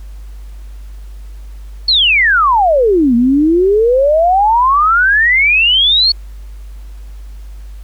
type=exponential two-way sweep; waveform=sine; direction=down then up; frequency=4435 to 230.1 to 4435 Hz; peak=-7 dBFS; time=1.88-6.12 s; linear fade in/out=5 ms; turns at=3.15 s; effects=added 50 Hz sine -27 dBFS peak until 7.83 s + pink hiss -49 dBFS RMS until 7.83 s